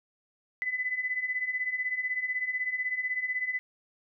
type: beating tone pair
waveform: sine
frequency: 1995 / 2011 Hz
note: B6 / B6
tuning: +17 / +31 cents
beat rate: 16 Hz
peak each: -34 / -30 dBFS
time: 0.62-3.59 s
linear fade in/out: 0 ms
effects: none